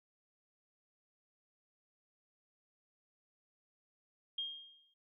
sine tone with exponential decay, 3226 Hz, G7, 49 cents sharp, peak -34 dBFS, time 4.38-4.94 s, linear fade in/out 5 ms, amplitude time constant 120 ms, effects none

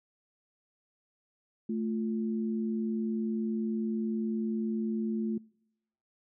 sine tone pair together, 220 / 349.6 Hz, A3 / F4, 0 / +2 cents, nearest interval minor sixth, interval 802 cents, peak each -30 / -37 dBFS, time 1.69-5.38 s, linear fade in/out 5 ms, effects noise-tail reverb RT60 0.8 s tail -26 dB re dry

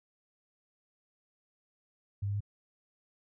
sine tone with pitch steps, 100 / 101.16 / 102.34 Hz, G2 / G#2 / G#2, +35 / -45 / -25 cents, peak -30 dBFS, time 2.22-2.406 s, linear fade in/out 10 ms, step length 62 ms, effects none

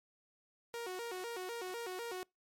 sawtooth tone with vibrato, 415.3 Hz, G#4, in tune, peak -36 dBFS, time 0.74-2.23 s, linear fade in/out 0 ms, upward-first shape square, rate 4 Hz, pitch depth 210 cents each way, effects noise-tail reverb RT60 0.2 s tail -26 dB re dry + MP3 64 kbps

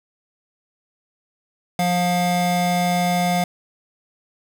square tone pair together, 177.2 / 709.7 Hz, F3 / F5, +25 / +28 cents, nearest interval 2 octaves, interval 2403 cents, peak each -21 dBFS, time 1.79-3.44 s, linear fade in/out 2 ms, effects 9-bit

